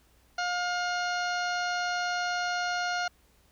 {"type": "harmonic tone", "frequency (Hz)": 712, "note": "F5", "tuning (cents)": 33, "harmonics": [1, 2, 3, 4, 5, 6, 7, 8, 9], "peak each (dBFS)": [-31, -31, -42, -41, -48, -39, -50, -44, -49], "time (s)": [0.38, 3.08], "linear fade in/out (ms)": 5, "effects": ["added 60 Hz sine -65 dBFS peak until 3.51 s", "pink hiss -65 dBFS RMS until 3.51 s"]}